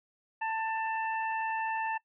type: harmonic tone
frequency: 889 Hz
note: A5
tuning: 18 cents sharp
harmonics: 1 / 2 / 3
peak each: -31 / -37 / -41 dBFS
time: 0.41-1.98 s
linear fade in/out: 10 ms
effects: noise-tail reverb RT60 0.1 s tail -22 dB re dry